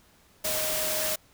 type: tone in noise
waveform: sine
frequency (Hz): 623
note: D#5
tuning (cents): +2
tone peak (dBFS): -33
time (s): 0.44-1.16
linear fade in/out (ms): 10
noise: white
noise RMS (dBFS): -29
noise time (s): 0.44-1.16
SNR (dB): -7
effects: pink hiss -60 dBFS RMS until 1.33 s